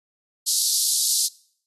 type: high-pass noise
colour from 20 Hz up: pink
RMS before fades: -21 dBFS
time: 0.46-1.28 s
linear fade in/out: 20 ms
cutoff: 4100 Hz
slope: 48 dB/octave
effects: noise-tail reverb RT60 0.6 s tail -23 dB re dry + AAC 32 kbps